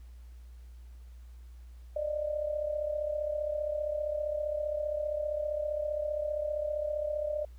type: tone with amplitude modulation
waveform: sine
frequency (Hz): 600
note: D5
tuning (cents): +37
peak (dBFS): -27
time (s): 1.96-7.45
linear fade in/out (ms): 5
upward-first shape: sine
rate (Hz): 35.2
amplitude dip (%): 65
effects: added 60 Hz sine -46 dBFS peak until 7.58 s + pink hiss -68 dBFS RMS until 7.58 s